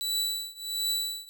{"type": "tone with tremolo", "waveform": "sawtooth", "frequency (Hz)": 3951, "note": "B7", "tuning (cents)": 0, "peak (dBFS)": -22, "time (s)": [0.01, 1.29], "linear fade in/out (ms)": 0, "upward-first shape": "triangle", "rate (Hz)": 1.4, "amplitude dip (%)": 95, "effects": []}